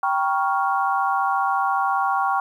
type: chord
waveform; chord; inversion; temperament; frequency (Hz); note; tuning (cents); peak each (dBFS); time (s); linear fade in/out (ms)
sine; G half-diminished seventh; none; equal with one note detuned; 784 / 954.1 / 1108.7 / 1396.9; G5 / Bb5 / Db6 / F6; 0 / +40 / 0 / 0; -22 / -27 / -23 / -27; 0.03-2.4; 2
effects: 9-bit